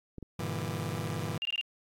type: clicks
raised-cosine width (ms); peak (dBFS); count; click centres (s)
3; -29; 2; 0.183 / 0.227
type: chord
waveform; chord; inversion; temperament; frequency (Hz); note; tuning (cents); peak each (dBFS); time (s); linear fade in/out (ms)
sawtooth; E half-diminished seventh; first; just; 98.89 / 118.67 / 148.33 / 164.81; G2 / Bb2 / D3 / E3; +16 / +31 / +18 / 0; -34; 0.39-1.38; 5
type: tone bursts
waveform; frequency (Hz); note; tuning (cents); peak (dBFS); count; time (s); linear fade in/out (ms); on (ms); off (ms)
sine; 2802; F7; +5; -30; 4; 1.42-1.611; 0; 32; 21
effects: AAC 64 kbps